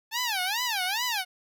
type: tone with vibrato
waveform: 10% pulse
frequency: 852 Hz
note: G#5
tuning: 44 cents sharp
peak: -18 dBFS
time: 0.11-1.25 s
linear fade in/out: 50 ms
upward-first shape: sine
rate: 2.4 Hz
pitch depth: 280 cents each way
effects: none